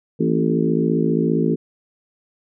harmonic tone with a mistuned harmonic, 55 Hz, A1, in tune, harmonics 3 / 4 / 5 / 6 / 7 / 8, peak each -21 / -22 / -23 / -24 / -24 / -25 dBFS, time 0.19-1.56 s, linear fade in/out 20 ms, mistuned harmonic 4, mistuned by +55 cents, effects none

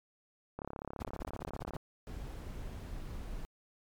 click train, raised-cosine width 1 ms, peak -26 dBFS, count 42, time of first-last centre 0.59-1.765 s, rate 34.9 Hz
brown noise bursts, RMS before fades -41 dBFS, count 12, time 1-1.766 s, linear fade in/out 5 ms, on 29 ms, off 38 ms
brown noise, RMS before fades -42 dBFS, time 2.07-3.45 s, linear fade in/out 0 ms
effects MP3 96 kbps

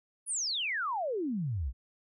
sine exponential sweep, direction down, 10580 to 55 Hz, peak -30 dBFS, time 0.26-1.73 s, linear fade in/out 50 ms, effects none

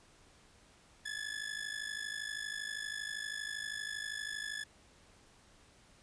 sawtooth ring-modulated tone, 1719 Hz, A6, 41 cents flat, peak -32 dBFS, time 1.05-4.64 s, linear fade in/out 10 ms, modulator 26.3 Hz, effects pink hiss -63 dBFS RMS until 6.02 s + resampled to 22050 Hz

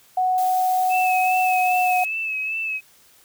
sine tone with pitch glide, 740 to 731.5 Hz, F#5 to F#5, 0 to -20 cents, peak -17 dBFS, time 0.17-2.04 s, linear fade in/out 5 ms, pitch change -20 cents, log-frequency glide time 1.49-1.7 s
blue noise, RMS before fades -35 dBFS, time 0.38-2.05 s, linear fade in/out 0 ms
sine tone with vibrato, 2600 Hz, E7, 24 cents flat, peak -23 dBFS, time 0.89-2.81 s, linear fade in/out 50 ms, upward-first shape sine, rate 2.5 Hz, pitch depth 40 cents each way
effects white hiss -54 dBFS RMS until 3.24 s

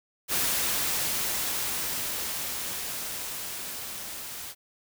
white noise with level ramp, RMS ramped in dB -26 to -39 dBFS, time 0.28-4.55 s, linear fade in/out 50 ms, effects none

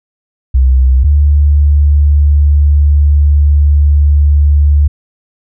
sine tone pair in turn, 64.8 / 72.9 Hz, C2 / D2, -16 / -12 cents, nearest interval major second, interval 204 cents, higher second, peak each -4 dBFS, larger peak neither, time 0.54-1.04 / 1.04-4.88 s, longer second, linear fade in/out 10 ms, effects none

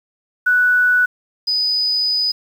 sine tone pair in turn, 1480 / 4978 Hz, F#6 / D#8, 0 / 0 cents, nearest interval octave + major sixth, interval 2100 cents, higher second, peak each -11 / -15 dBFS, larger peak first, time 0.46-1.06 / 1.47-2.32 s, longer second, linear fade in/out 10 ms, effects 7-bit

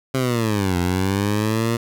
15% pulse linear two-way sweep, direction down then up, 134 to 87.3 to 117.8 Hz, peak -12 dBFS, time 0.14-1.77 s, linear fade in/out 5 ms, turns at 0.78 s, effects none

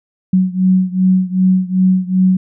sine beating tone pair, 185 / 187.6 Hz, F#3 / F#3, 0 / +24 cents, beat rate 2.6 Hz, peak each -12 / -14 dBFS, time 0.33-2.37 s, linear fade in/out 5 ms, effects none

